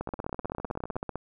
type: two click trains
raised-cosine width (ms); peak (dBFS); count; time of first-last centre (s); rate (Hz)
1; -18 / -23; 19 / 18; 0.01-1.156 / 0.09-0.957; 15.7 / 19.6
effects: none